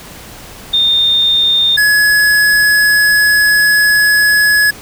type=tone pair in turn; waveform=sine / square; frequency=3637 / 1690.9 Hz; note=A#7 / G#6; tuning=-43 / +31 cents; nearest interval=octave + minor second; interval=1326 cents; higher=first; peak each=-8 dBFS; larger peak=neither; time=0.73-1.77 / 1.77-4.71 s; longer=second; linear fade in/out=10 ms; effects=pink hiss -33 dBFS RMS until 4.81 s